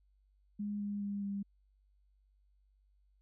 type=tone with pitch steps; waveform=sine; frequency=206.1 / 204 / 201.9 / 199.77 Hz; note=G#3 / G#3 / G#3 / G3; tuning=-13 / -31 / -49 / +33 cents; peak=-35 dBFS; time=0.59-1.43 s; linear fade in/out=10 ms; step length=210 ms; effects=added 49 Hz sine -67 dBFS peak until 3.21 s

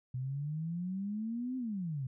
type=exponential two-way sweep; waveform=sine; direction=up then down; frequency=125 to 261.6 to 125 Hz; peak=-34 dBFS; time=0.14-2.07 s; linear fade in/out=5 ms; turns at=1.57 s; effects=none

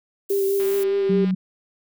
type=noise; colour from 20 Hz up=violet; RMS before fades=-33 dBFS; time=0.29-0.84 s; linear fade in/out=10 ms
type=tone with vibrato; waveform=sine; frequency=393.4 Hz; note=G4; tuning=6 cents sharp; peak=-18 dBFS; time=0.3-1.25 s; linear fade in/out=5 ms; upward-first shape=sine; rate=4.9 Hz; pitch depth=20 cents each way
type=click train; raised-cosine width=0.3 ms; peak=-24 dBFS; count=144; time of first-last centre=0.6-1.308 s; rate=202 Hz
type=tone; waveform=sine; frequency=186.7 Hz; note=F#3; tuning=16 cents sharp; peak=-18 dBFS; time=1.09-1.35 s; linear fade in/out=10 ms
effects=none

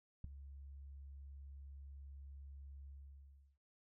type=tone with ADSR envelope; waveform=sine; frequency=69.3 Hz; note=C#2; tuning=in tune; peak=-34 dBFS; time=0.24-3.58 s; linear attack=4 ms; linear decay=3 ms; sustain=-17 dB; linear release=700 ms; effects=noise-tail reverb RT60 0.5 s tail -20 dB re dry + tanh soft clip ceiling -32 dBFS

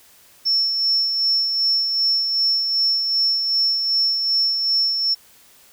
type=tone with tremolo; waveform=sine; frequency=5400 Hz; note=E8; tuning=41 cents sharp; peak=-14 dBFS; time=0.45-5.15 s; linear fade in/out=20 ms; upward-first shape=sine; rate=2.6 Hz; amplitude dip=45%; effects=tanh soft clip ceiling -10 dBFS + white hiss -51 dBFS RMS until 5.72 s

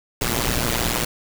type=noise with amplitude modulation; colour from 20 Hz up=pink; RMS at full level=-18 dBFS; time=0.21-1.05 s; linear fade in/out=5 ms; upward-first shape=sine; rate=119 Hz; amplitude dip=95%; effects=none

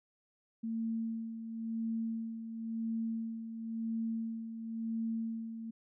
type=tone with tremolo; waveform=sine; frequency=226 Hz; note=A3; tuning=47 cents sharp; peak=-32 dBFS; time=0.63-5.71 s; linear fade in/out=10 ms; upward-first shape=sine; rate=0.96 Hz; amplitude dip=60%; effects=none

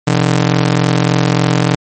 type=ring-modulated tone; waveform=sawtooth; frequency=148.3 Hz; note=D3; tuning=17 cents sharp; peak=-3 dBFS; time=0.07-1.75 s; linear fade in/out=2 ms; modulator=21.7 Hz; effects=MP3 32 kbps

